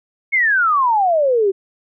sine exponential sweep, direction down, 2217 to 374.6 Hz, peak -12 dBFS, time 0.32-1.52 s, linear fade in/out 20 ms, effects none

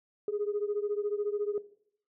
sine beating tone pair, 408.9 / 422.9 Hz, G#4 / G#4, -27 / +31 cents, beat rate 14 Hz, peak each -32 / -31 dBFS, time 0.28-1.58 s, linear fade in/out 2 ms, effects noise-tail reverb RT60 0.6 s tail -17 dB re dry + tanh soft clip ceiling -23 dBFS

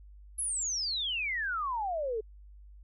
sine exponential sweep, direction down, 11175 to 419.8 Hz, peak -30 dBFS, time 0.38-2.21 s, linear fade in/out 10 ms, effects added 50 Hz sine -49 dBFS peak until 2.83 s

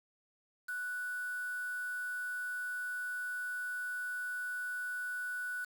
sine tone with quantisation, 1480 Hz, F#6, in tune, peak -36 dBFS, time 0.68-5.65 s, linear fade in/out 10 ms, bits 8, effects none

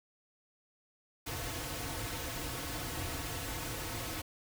pink noise with comb filter, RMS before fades -39 dBFS, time 1.26-4.22 s, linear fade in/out 10 ms, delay 5 ms, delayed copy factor -0.95, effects none

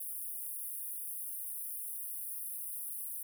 pink high-pass noise, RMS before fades -41 dBFS, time 0-3.23 s, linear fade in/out 5 ms, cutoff 9400 Hz, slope 96 dB/octave, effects none

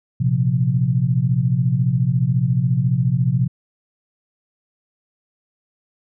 sine chord, Bb suspended second, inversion none, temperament equal, 116.54 / 130.81 / 174.61 Hz, Bb2 / C3 / F3, 0 / 0 / 0 cents, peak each -21 / -17 / -22 dBFS, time 0.2-3.48 s, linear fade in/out 10 ms, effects none

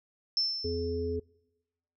sine tone with exponential decay, 5320 Hz, E8, 15 cents sharp, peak -23 dBFS, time 0.37-1.16 s, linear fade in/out 1 ms, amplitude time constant 170 ms
harmonic tone, 84.9 Hz, F2, 48 cents flat, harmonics 1 / 3 / 5, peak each -35 / -38 / -31 dBFS, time 0.64-1.2 s, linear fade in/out 10 ms
effects noise-tail reverb RT60 1.0 s tail -25 dB re dry

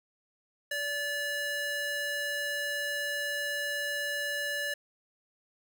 square tone with high-pass filter, 578 Hz, D5, 28 cents flat, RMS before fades -33 dBFS, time 0.71-4.74 s, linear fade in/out 5 ms, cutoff 1200 Hz, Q 8.6, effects none

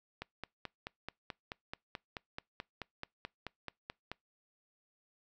click train, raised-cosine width 0.3 ms, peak -24 dBFS, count 19, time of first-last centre 0.22-4.116 s, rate 4.62 Hz, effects noise-tail reverb RT60 0.2 s tail -26 dB re dry

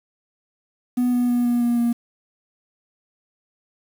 triangle tone with pitch steps, 246.9 / 244.8 / 242.7 / 240.6 / 238.5 / 236.4 Hz, B3 / B3 / B3 / B3 / A#3 / A#3, 0 / -15 / -30 / -45 / +40 / +24 cents, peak -14 dBFS, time 0.97-1.93 s, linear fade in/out 10 ms, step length 160 ms, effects tanh soft clip ceiling -11 dBFS + 7-bit

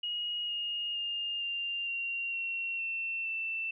sine tone with pitch steps, 2884 / 2853 / 2821 / 2791 / 2760 / 2730 / 2700 / 2671 Hz, F#7 / F7 / F7 / F7 / F7 / F7 / E7 / E7, -45 / +36 / +17 / -2 / -21 / -40 / +41 / +22 cents, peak -32 dBFS, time 0.03-3.71 s, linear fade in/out 5 ms, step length 460 ms, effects none

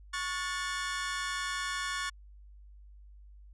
sawtooth chord, F# minor, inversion second, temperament equal with one note detuned, 1108.7 / 1447.8 / 1760 Hz, C#6 / F#6 / A6, 0 / -38 / 0 cents, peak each -33 / -35 / -33 dBFS, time 0.13-2.1 s, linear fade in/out 10 ms, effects added 50 Hz sine -50 dBFS peak until 3.53 s + resampled to 22050 Hz

